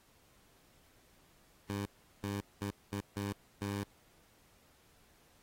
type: tone bursts at uneven times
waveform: 15% pulse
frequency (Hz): 100.6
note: G2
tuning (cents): +45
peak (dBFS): -29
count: 6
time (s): 1.69-1.86 / 2.23-2.41 / 2.61-2.71 / 2.92-3.01 / 3.16-3.33 / 3.61-3.84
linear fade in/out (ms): 10
effects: pink hiss -67 dBFS RMS until 5.42 s + AAC 48 kbps